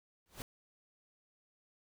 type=noise with exponential growth; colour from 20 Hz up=pink; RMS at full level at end=-40 dBFS; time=0.26-0.42 s; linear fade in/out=0 ms; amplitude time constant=33 ms; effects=none